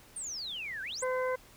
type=exponential two-way sweep; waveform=sine; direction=down then up; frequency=9100 to 1500 to 9100 Hz; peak=-36 dBFS; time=0.16-1.04 s; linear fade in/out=5 ms; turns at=0.82 s
type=harmonic tone; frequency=511 Hz; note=C5; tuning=41 cents flat; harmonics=1 / 2 / 3 / 4; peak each=-30 / -36 / -40 / -42 dBFS; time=1.02-1.36 s; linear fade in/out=10 ms
effects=pink hiss -57 dBFS RMS until 1.56 s